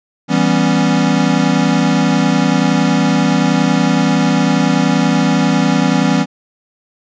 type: chord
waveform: square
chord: C# half-diminished seventh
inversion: first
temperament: equal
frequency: 164.81 / 196 / 246.9 / 277.2 Hz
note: E3 / G3 / B3 / C#4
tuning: 0 / 0 / 0 / 0 cents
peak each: -17 dBFS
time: 0.28-6.26 s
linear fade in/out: 50 ms
effects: resampled to 16000 Hz